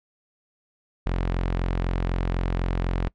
sawtooth tone, 44 Hz, F1, 14 cents sharp, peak -19 dBFS, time 1.06-3.08 s, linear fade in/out 0 ms, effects noise-tail reverb RT60 0.1 s tail -23 dB re dry + low-pass 3000 Hz 12 dB/octave

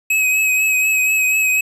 square tone with vibrato, 2549 Hz, D#7, 41 cents sharp, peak -14 dBFS, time 0.1-1.61 s, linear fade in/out 5 ms, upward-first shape triangle, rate 4.1 Hz, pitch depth 32 cents each way, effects resampled to 32000 Hz

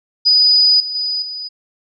sine tone with level steps, 4961 Hz, D#8, 6 cents flat, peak -8 / -21 / -17 / -24 dBFS, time 0.25-1.49 s, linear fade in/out 20 ms, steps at 0.8 / 0.95 / 1.22 s, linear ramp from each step 2 ms, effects none

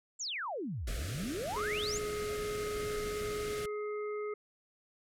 sine exponential two-way sweep, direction down then up, 7700 to 43 to 7700 Hz, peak -35 dBFS, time 0.19-1.99 s, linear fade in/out 20 ms, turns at 0.91 s
pink band-stop noise, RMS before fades -42 dBFS, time 0.87-3.66 s, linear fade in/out 5 ms, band 700 to 1200 Hz, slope 96 dB/octave
harmonic tone, 420 Hz, G#4, 19 cents sharp, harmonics 1 / 3 / 5, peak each -35 / -45 / -49 dBFS, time 1.56-4.34 s, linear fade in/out 5 ms
effects low-pass 12000 Hz 12 dB/octave

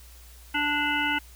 harmonic tone, 293.7 Hz, D4, in tune, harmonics 1 / 3 / 5 / 7 / 9 / 10, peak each -32 / -30 / -28 / -30 / -32 / -32 dBFS, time 0.54-1.19 s, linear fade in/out 10 ms, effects added 60 Hz sine -47 dBFS peak until 1.35 s + white hiss -53 dBFS RMS until 1.35 s

